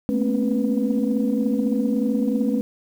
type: tone cluster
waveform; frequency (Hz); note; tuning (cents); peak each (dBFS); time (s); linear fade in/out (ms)
sine; 216.9 / 232.8 / 247.4 / 270.7 / 490.4; A3 / A#3 / B3 / C#4 / B4; -25 / -2 / +3 / -41 / -12; -22 / -28 / -26 / -23 / -28; 0.09-2.61; 0
effects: tanh soft clip ceiling -9 dBFS + 8-bit